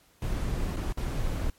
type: noise with dropouts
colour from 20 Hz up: brown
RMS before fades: -29 dBFS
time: 0.22-1.5 s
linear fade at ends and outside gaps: 2 ms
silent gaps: 0.761-0.767 / 0.925-0.973 s
effects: pink hiss -62 dBFS RMS until 1.58 s + MP3 64 kbps